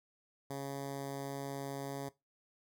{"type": "tone with notch filter", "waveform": "10% pulse", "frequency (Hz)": 138.59, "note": "C#3", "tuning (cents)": 0, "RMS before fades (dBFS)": -41, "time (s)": [0.5, 2.09], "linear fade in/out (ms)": 5, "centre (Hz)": 2600, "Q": 0.93, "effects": ["noise-tail reverb RT60 0.2 s tail -18 dB re dry"]}